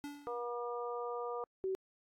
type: tone with exponential decay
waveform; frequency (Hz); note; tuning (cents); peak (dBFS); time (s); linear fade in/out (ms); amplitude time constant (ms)
square; 288.6; D4; -30; -40; 0.04-0.55; 0; 110
type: harmonic tone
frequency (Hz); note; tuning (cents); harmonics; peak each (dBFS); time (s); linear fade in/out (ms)
240; B3; -49; 2 / 3 / 4 / 5; -39 / -45 / -46 / -44; 0.27-1.44; 0
type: tone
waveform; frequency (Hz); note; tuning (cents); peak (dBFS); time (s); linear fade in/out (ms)
sine; 380; F#4; +46; -33; 1.64-1.75; 0
effects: AAC 48 kbps